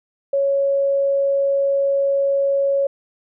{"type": "tone", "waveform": "sine", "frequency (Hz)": 554.4, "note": "C#5", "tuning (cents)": 0, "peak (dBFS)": -15, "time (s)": [0.33, 2.87], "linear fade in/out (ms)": 5, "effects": []}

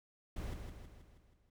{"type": "noise with echo", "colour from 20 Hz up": "brown", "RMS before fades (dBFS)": -41, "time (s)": [0.36, 0.54], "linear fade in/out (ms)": 5, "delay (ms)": 160, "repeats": 6, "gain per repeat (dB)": -5, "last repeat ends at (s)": 1.5, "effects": []}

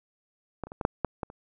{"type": "clicks", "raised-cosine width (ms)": 1, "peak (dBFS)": [-19, -30, -26, -17, -7, -11, -17, -30], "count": 8, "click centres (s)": [0.637, 0.67, 0.719, 0.812, 0.851, 1.047, 1.232, 1.301], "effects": []}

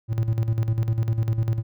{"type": "tone with tremolo", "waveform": "triangle", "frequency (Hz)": 112.3, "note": "A2", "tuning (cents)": 36, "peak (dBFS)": -16, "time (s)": [0.08, 1.63], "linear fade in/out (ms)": 50, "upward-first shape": "square", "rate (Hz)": 10, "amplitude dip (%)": 65, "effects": []}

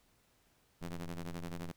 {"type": "ring-modulated tone", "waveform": "sawtooth", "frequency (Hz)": 87, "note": "F2", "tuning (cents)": -6, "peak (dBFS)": -33, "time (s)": [0.81, 1.72], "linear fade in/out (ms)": 10, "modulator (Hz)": 81.2, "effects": ["pink hiss -71 dBFS RMS until 1.76 s"]}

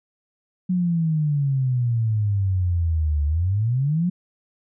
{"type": "exponential two-way sweep", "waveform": "sine", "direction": "down then up", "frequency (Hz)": [185, 72.1, 185], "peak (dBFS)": -18, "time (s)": [0.69, 4.1], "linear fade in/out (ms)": 10, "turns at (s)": 3.25, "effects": []}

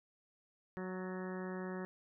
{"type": "harmonic tone with a mistuned harmonic", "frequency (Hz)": 185, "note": "F#3", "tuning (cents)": 0, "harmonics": [1, 2, 3, 4, 5, 6, 7, 8, 9, 10], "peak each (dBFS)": [-42, -44, -50, -55, -54, -55, -56, -57, -54, -56], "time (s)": [0.77, 1.85], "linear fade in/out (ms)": 0, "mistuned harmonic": 9, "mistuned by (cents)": 31, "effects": []}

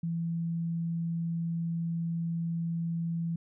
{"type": "tone", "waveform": "sine", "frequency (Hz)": 167.2, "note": "E3", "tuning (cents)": 25, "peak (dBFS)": -29, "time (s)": [0.03, 3.36], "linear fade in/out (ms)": 5, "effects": []}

